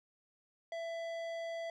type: tone with tanh clipping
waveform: triangle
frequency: 666 Hz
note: E5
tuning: 18 cents sharp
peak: -40 dBFS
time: 0.72-1.7 s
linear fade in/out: 2 ms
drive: 18 dB
effects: none